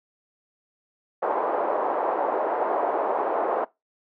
white band-pass noise, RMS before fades -25 dBFS, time 1.22-3.65 s, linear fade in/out 10 ms, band 400 to 920 Hz, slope 24 dB/octave, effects noise-tail reverb RT60 0.2 s tail -21 dB re dry

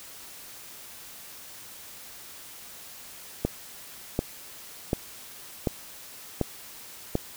click train, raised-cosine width 2 ms, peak -10 dBFS, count 6, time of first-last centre 3.45-7.154 s, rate 1.35 Hz, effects white hiss -45 dBFS RMS until 7.36 s

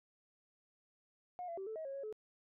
sine tone with pitch steps, 719 / 677 / 385.8 / 439.6 / 635 / 546 / 552 / 430.3 Hz, F#5 / E5 / G4 / A4 / D#5 / C#5 / C#5 / A4, -50 / +46 / -28 / -2 / +35 / -26 / -7 / -39 cents, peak -40 dBFS, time 1.39-2.126 s, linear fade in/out 0 ms, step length 92 ms, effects tanh soft clip ceiling -36 dBFS

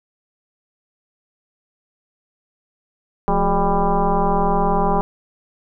sine tone with frequency modulation, 408.8 Hz, G#4, 27 cents flat, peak -14 dBFS, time 3.28-5.01 s, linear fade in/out 0 ms, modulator 194 Hz, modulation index 3.3, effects none

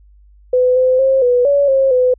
sine tone with pitch steps, 503 / 512 / 533 / 491.7 / 567 / 537 / 504 Hz, B4 / C5 / C5 / B4 / C#5 / C5 / B4, +32 / -38 / +32 / -8 / +39 / +45 / +35 cents, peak -9 dBFS, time 0.53-2.14 s, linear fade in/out 5 ms, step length 230 ms, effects added 50 Hz sine -43 dBFS peak until 2.18 s

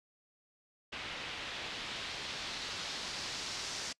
white noise with low-pass filter sweep, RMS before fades -41 dBFS, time 0.92-3.93 s, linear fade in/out 10 ms, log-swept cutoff 2900 to 5700 Hz, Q 1.5, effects noise-tail reverb RT60 0.1 s tail -25 dB re dry + low-pass 9000 Hz 12 dB/octave

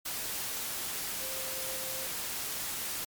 sine tone in noise, 526 Hz, C5, 9 cents sharp, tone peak -44 dBFS, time 1.2-2.07 s, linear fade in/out 10 ms, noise white, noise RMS -36 dBFS, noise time 0.05-3.05 s, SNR -11 dB, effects MP3 96 kbps

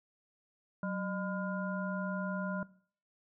harmonic tone with a mistuned harmonic, 202.6 Hz, G#3, 43 cents flat, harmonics 1 / 3 / 5 / 7, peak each -34 / -41 / -44 / -42 dBFS, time 0.83-2.63 s, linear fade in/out 2 ms, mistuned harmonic 1, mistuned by -140 cents, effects noise-tail reverb RT60 0.5 s tail -20 dB re dry

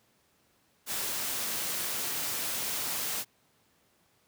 white noise, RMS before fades -33 dBFS, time 0.86-3.25 s, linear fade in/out 50 ms, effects pink hiss -68 dBFS RMS until 4.27 s + high-pass 100 Hz 12 dB/octave

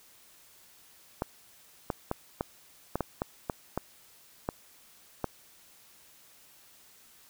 clicks, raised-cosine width 1 ms, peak -15 dBFS, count 11, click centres 1.221 / 1.902 / 2.114 / 2.409 / 2.956 / 3.007 / 3.219 / 3.498 / 3.776 / 4.489 / 5.243 s, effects white hiss -58 dBFS RMS until 7.29 s

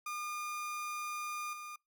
30% pulse tone with level steps, 1212 Hz, D#6, 46 cents flat, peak -35 / -41 dBFS, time 0.06-1.76 s, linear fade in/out 5 ms, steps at 1.53 s, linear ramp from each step 2 ms, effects noise-tail reverb RT60 0.2 s tail -25 dB re dry

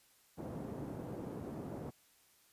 pink band-pass noise, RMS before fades -44 dBFS, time 0.37-1.91 s, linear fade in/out 20 ms, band 130 to 520 Hz, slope 12 dB/octave, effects white hiss -68 dBFS RMS until 2.52 s + resampled to 32000 Hz

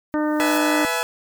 blue noise with exponential growth, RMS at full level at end -31 dBFS, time 0.12-0.58 s, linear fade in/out 5 ms, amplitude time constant 98 ms
harmonic tone, 302.8 Hz, D#4, 47 cents flat, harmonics 1 / 2 / 3 / 4 / 5 / 6, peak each -20 / -26 / -30 / -32 / -34 / -36 dBFS, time 0.14-0.85 s, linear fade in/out 0 ms
15% pulse chord, E major, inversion second, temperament equal with one note detuned, 493.9 / 659.3 / 849.5 Hz, B4 / E5 / G#5, 0 / 0 / +39 cents, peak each -19 dBFS, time 0.4-1.03 s, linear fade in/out 0 ms
effects none

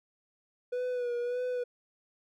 triangle tone with vibrato, 490 Hz, B4, 14 cents flat, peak -28 dBFS, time 0.72-1.64 s, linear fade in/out 10 ms, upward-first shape sine, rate 1.7 Hz, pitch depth 39 cents each way, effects none

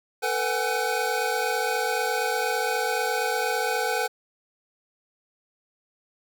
square tone cluster, 447 / 496 / 753 / 828 / 1516 Hz, A4 / B4 / F#5 / G#5 / F#6, +27 / +7 / +30 / -5 / +42 cents, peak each -31 dBFS, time 0.22-4.08 s, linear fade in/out 20 ms, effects none

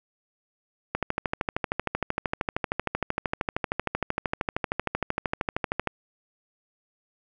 click train, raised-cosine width 0.5 ms, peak -10 dBFS, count 65, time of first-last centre 0.95-5.873 s, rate 13 Hz, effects none

